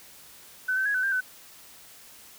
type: tone with pitch steps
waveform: sine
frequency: 1512 / 1541 / 1662 / 1510 / 1588 / 1509 Hz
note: F#6 / G6 / G#6 / F#6 / G6 / F#6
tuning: +37 / -30 / +1 / +35 / +22 / +34 cents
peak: -23 dBFS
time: 0.68-1.208 s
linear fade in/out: 10 ms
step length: 88 ms
effects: white hiss -50 dBFS RMS until 2.38 s